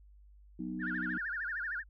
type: chord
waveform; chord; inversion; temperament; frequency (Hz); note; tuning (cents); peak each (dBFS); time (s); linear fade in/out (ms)
sine; B major; second; equal; 185 / 246.9 / 311.1; F#3 / B3 / D#4; 0 / 0 / 0; -40; 0.59-1.18; 5
type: tone with vibrato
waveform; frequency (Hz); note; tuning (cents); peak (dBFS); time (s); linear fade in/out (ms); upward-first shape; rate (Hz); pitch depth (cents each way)
sine; 1600; G6; +35; -34; 0.79-1.84; 50; sine; 13; 230
effects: tanh soft clip ceiling -24 dBFS + added 50 Hz sine -55 dBFS peak until 1.89 s